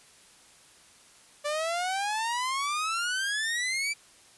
sawtooth exponential sweep, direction up, 580 to 2349 Hz, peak -24 dBFS, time 1.44-3.94 s, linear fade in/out 20 ms, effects white hiss -56 dBFS RMS until 4.37 s + resampled to 24000 Hz

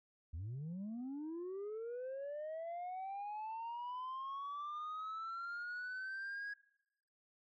sine linear sweep, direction up, 73.42 to 1661 Hz, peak -39 dBFS, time 0.33-6.54 s, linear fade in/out 10 ms, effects noise-tail reverb RT60 0.9 s tail -23 dB re dry + tanh soft clip ceiling -40 dBFS

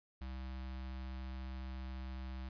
square tone with notch filter, 64.8 Hz, C2, 16 cents flat, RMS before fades -44 dBFS, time 0.21-2.49 s, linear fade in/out 5 ms, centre 460 Hz, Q 1.6, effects resampled to 11025 Hz + 12-bit

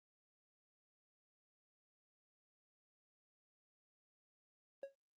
triangle tone with exponential decay, 550 Hz, C#5, 14 cents flat, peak -38 dBFS, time 4.83-4.95 s, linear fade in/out 2 ms, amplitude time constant 24 ms, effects Opus 32 kbps

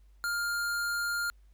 square tone, 1405 Hz, F6, 10 cents sharp, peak -30 dBFS, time 0.24-1.3 s, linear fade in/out 0 ms, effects added 50 Hz sine -55 dBFS peak until 1.53 s + pink hiss -75 dBFS RMS until 1.53 s

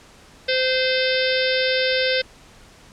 harmonic tone, 517 Hz, C5, 21 cents flat, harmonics 1 / 3 / 4 / 5 / 6 / 7 / 8 / 9 / 10, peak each -21 / -26 / -27 / -29 / -30 / -27 / -33 / -29 / -30 dBFS, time 0.48-2.22 s, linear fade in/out 10 ms, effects pink hiss -48 dBFS RMS until 2.92 s + low-pass 8000 Hz 12 dB/octave

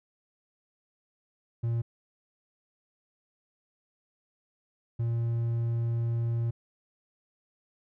triangle tone bursts at uneven times, 116.54 Hz, A#2, in tune, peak -24 dBFS, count 2, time 1.63-1.82 / 4.99-6.51 s, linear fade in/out 10 ms, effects none

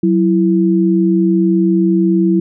sine tone pair together, 186.4 / 332.1 Hz, F#3 / E4, +13 / +13 cents, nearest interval minor seventh, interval 1000 cents, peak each -12 dBFS, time 0.03-2.4 s, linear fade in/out 5 ms, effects none

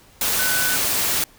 sine tone in noise, 1500 Hz, F#6, 23 cents sharp, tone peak -23 dBFS, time 0.39-0.76 s, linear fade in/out 2 ms, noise white, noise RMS -21 dBFS, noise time 0.21-1.24 s, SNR -5 dB, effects pink hiss -51 dBFS RMS until 1.38 s

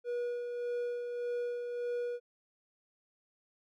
triangle tone with tremolo, 483.1 Hz, B4, 38 cents flat, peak -30 dBFS, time 0.04-2.2 s, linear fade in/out 50 ms, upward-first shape sine, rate 1.7 Hz, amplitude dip 40%, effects none

